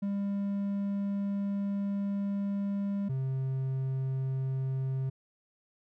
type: tone pair in turn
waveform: triangle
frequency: 200 / 132.64 Hz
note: G3 / C3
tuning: +35 / +24 cents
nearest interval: perfect fifth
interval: 711 cents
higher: first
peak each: -27 dBFS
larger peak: neither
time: 0.02-3.09 / 3.09-5.1 s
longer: first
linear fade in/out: 10 ms
effects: none